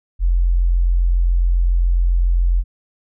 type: tone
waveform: sine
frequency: 43.65 Hz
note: F1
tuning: in tune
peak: -12 dBFS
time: 0.19-2.64 s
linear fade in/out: 50 ms
effects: none